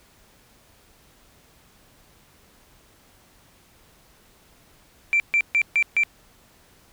sine tone bursts, 2349 Hz, D7, in tune, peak -15 dBFS, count 5, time 5.13-6.035 s, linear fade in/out 0 ms, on 69 ms, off 140 ms, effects tanh soft clip ceiling -12 dBFS + pink hiss -56 dBFS RMS until 6.92 s

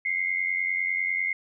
sine tone pair together, 2067 / 2157 Hz, C7 / C#7, -22 / -48 cents, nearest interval minor second, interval 74 cents, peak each -27 / -27 dBFS, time 0.05-1.33 s, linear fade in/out 5 ms, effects none

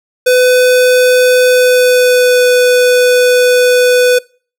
square tone with pitch glide, 502 to 496.8 Hz, B4 to B4, +28 to +10 cents, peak -6 dBFS, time 0.26-4.19 s, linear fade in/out 10 ms, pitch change -18 cents, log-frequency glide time 1.47-2.45 s, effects noise-tail reverb RT60 0.4 s tail -24 dB re dry

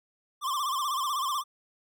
square tone with vibrato, 1111 Hz, C#6, 4 cents sharp, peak -28 dBFS, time 0.41-1.44 s, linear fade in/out 50 ms, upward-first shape sine, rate 16 Hz, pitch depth 130 cents each way, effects none

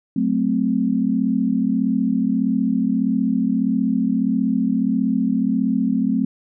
sine chord, F# diminished, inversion none, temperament equal, 185 / 220 / 261.6 Hz, F#3 / A3 / C4, 0 / 0 / 0 cents, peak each -23 / -20 / -20 dBFS, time 0.16-6.25 s, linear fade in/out 5 ms, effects none

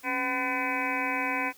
harmonic tone with a mistuned harmonic, 253 Hz, B3, 42 cents sharp, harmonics 1 / 2 / 3 / 4 / 6 / 7 / 8 / 9 / 10, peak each -35 / -39 / -36 / -33 / -36 / -39 / -36 / -33 / -35 dBFS, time 0.03-1.53 s, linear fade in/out 50 ms, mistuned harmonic 1, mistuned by +130 cents, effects white hiss -55 dBFS RMS until 1.57 s

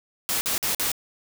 white noise bursts, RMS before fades -25 dBFS, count 4, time 0.29-0.917 s, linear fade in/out 0 ms, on 120 ms, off 49 ms, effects none

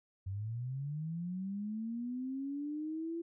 sine linear sweep, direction up, 92.5 to 339.5 Hz, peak -36 dBFS, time 0.26-3.22 s, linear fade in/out 10 ms, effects none

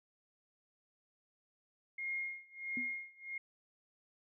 sine tone with tremolo, 2139 Hz, C7, 38 cents sharp, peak -35 dBFS, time 1.98-3.38 s, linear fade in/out 5 ms, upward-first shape sine, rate 1.5 Hz, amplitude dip 95%
sine tone with exponential decay, 246.9 Hz, B3, in tune, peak -37 dBFS, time 2.77-2.95 s, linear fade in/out 2 ms, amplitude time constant 39 ms
effects none

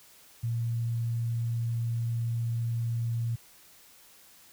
sine tone, 116.54 Hz, A#2, in tune, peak -27 dBFS, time 0.43-3.36 s, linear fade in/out 10 ms, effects white hiss -56 dBFS RMS until 4.52 s

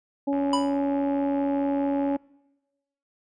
harmonic tone, 280.1 Hz, C#4, 18 cents sharp, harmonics 1 / 2 / 3, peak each -23 / -29 / -33 dBFS, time 0.27-2.17 s, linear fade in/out 10 ms
click train, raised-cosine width 0.5 ms, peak -27 dBFS, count 156, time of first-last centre 0.33-2.16 s, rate 84.7 Hz
square tone with exponential decay, 988 Hz, B5, in tune, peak -21 dBFS, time 0.53-0.81 s, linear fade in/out 2 ms, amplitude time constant 59 ms
effects noise-tail reverb RT60 1.0 s tail -24 dB re dry + resampled to 22050 Hz

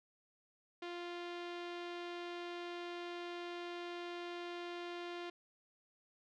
sawtooth tone with low-pass filter, 348.8 Hz, F4, 2 cents flat, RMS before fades -45 dBFS, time 0.82-5.3 s, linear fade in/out 5 ms, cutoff 3500 Hz, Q 1.6, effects none

